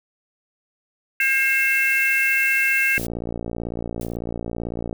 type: harmonic tone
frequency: 535 Hz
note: C5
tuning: 38 cents sharp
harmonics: 3 / 4 / 5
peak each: -21 / -21 / -21 dBFS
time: 1.2-2.98 s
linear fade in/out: 2 ms
type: noise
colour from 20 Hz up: blue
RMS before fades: -33 dBFS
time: 1.2-3.07 s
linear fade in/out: 10 ms
type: click train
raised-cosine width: 2 ms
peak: -15 dBFS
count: 114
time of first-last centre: 2.98-4.928 s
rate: 58 Hz
type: noise with exponential decay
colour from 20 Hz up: blue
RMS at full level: -34 dBFS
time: 4.01-4.16 s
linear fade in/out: 1 ms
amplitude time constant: 32 ms
effects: none